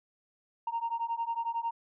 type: beating tone pair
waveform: sine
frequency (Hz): 920 / 931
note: A#5 / A#5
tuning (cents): -23 / -2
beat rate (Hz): 11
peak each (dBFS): -33 / -32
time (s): 0.67-1.71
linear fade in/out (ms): 5
effects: tanh soft clip ceiling -25 dBFS